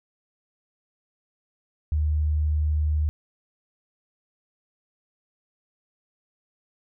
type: tone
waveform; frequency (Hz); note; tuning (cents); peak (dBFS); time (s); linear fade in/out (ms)
sine; 76; D#2; -40; -20; 1.92-3.09; 0
effects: none